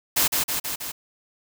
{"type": "noise with echo", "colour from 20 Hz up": "white", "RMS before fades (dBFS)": -20, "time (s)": [0.16, 0.28], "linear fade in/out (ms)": 10, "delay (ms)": 160, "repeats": 4, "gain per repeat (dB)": -3, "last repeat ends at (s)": 0.92, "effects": []}